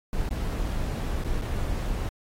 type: noise with dropouts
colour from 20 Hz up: brown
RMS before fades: -28 dBFS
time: 0.13-2.09 s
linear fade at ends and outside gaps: 1 ms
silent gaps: 0.291-0.309 / 1.239-1.245 / 1.414-1.419 s
effects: AAC 48 kbps